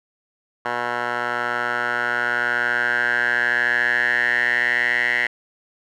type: tone with band-pass filter sweep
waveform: 10% pulse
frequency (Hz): 120.9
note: B2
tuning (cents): -36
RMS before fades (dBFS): -21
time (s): 0.65-5.27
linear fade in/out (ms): 5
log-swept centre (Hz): 1200 to 2000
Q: 7.9
effects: none